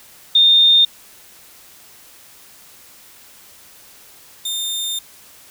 sine / sawtooth tone pair in turn, 3641 / 3625 Hz, A#7 / A#7, -41 / -49 cents, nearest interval unison, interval 8 cents, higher first, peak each -8 / -18 dBFS, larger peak first, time 0.35-0.85 / 4.45-4.99 s, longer second, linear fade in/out 5 ms, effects white hiss -45 dBFS RMS until 5.5 s

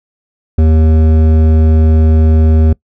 sine tone with hard clipping, 79 Hz, D#2, 27 cents sharp, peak -7 dBFS, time 0.58-2.73 s, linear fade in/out 5 ms, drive 12 dB, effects noise-tail reverb RT60 0.1 s tail -23 dB re dry

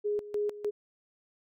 sine tone with tremolo, 415.3 Hz, G#4, in tune, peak -27 dBFS, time 0.04-0.71 s, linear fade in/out 20 ms, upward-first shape square, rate 3.3 Hz, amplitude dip 80%, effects none

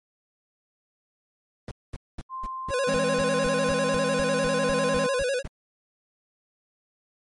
brown noise bursts, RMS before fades -33 dBFS, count 16, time 1.68-5.476 s, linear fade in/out 2 ms, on 31 ms, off 220 ms
sine tone with pitch glide, 1046.5 to 1039.3 Hz, C6 to C6, 0 to -12 cents, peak -31 dBFS, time 2.29-5.21 s, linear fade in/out 50 ms, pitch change -12 cents, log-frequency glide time 3.4-4.11 s
square tone with vibrato, 523.3 Hz, C5, in tune, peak -24 dBFS, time 2.69-5.43 s, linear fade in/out 50 ms, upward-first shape square, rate 10 Hz, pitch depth 94 cents each way
square chord, E augmented, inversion none, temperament equal, 164.81 / 207.7 / 261.6 Hz, E3 / G#3 / B#3, 0 / 0 / 0 cents, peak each -33 dBFS, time 2.87-5.07 s, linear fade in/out 10 ms
effects MP3 48 kbps

